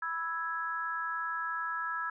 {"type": "chord", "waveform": "sine", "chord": "E major", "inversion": "second", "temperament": "equal", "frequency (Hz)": [987.8, 1318.5, 1661.2], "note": ["B5", "E6", "G#6"], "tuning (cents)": [0, 0, 0], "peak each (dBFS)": [-40, -35, -36], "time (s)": [0.02, 2.1], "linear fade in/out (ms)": 5, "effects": []}